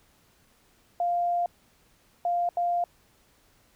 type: tone bursts at uneven times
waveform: sine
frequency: 698.5 Hz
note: F5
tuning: in tune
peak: -23 dBFS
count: 3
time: 1-1.46 / 2.25-2.49 / 2.57-2.84 s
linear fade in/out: 2 ms
effects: pink hiss -63 dBFS RMS until 3.75 s